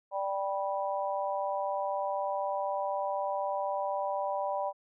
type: harmonic tone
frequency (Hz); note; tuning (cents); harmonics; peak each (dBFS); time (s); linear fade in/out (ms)
196; G3; 0; 3 / 4 / 5; -33 / -34 / -35; 0.11-4.73; 50
effects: none